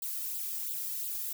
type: noise with flanger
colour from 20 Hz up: violet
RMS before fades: -36 dBFS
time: 0.02-1.33 s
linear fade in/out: 5 ms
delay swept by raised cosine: 0.24 to 1.64 ms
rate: 2.9 Hz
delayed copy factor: +1
effects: none